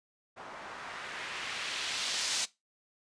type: noise with low-pass filter sweep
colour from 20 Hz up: blue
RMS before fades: -37 dBFS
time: 0.36-2.46 s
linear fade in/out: 20 ms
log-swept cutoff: 890 to 5900 Hz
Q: 1.1
effects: noise-tail reverb RT60 0.2 s tail -19 dB re dry + resampled to 22050 Hz